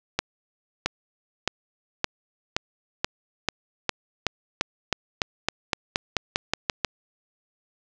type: accelerating click train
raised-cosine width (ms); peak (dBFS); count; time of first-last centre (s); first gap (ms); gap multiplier
0.2; -4; 20; 0.19-6.847; 670; 0.92
effects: low-pass 7000 Hz 12 dB/octave + 7-bit